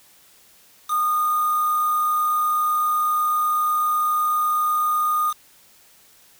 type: tone with quantisation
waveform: sine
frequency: 1226 Hz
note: D#6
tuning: 26 cents flat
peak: -18 dBFS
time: 0.88-5.34 s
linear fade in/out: 50 ms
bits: 5
effects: white hiss -53 dBFS RMS until 6.39 s